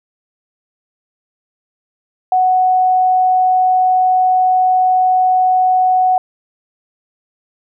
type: tone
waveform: sine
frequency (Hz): 741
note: F#5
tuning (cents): +2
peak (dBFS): -9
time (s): 2.32-6.18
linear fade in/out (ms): 2
effects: none